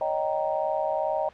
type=chord; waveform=sine; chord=Eb dominant seventh; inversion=third; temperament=just; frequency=560 / 622.3 / 777.8 / 933.4 Hz; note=Db5 / Eb5 / G5 / Bb5; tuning=+18 / 0 / -14 / +2 cents; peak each=-31 / -27 / -30 / -32 dBFS; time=0.01-1.29 s; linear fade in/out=2 ms; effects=pink hiss -54 dBFS RMS until 1.33 s + low-pass 3000 Hz 12 dB/octave